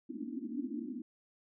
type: band-pass noise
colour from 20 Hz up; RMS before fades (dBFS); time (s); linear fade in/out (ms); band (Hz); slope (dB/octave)
white; -40; 0.09-1.02; 10; 220 to 320; 96
effects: none